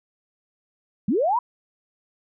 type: linear sweep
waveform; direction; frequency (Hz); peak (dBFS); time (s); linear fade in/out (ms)
sine; up; 170.6 to 1013; -18; 1.08-1.39; 5
effects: none